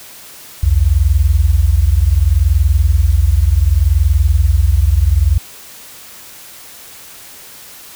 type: tone pair together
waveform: sine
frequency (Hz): 61.74 / 82.41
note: B1 / E2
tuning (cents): 0 / 0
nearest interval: perfect fourth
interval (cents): 500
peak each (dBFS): -11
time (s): 0.63-5.38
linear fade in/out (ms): 5
effects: white hiss -36 dBFS RMS until 7.95 s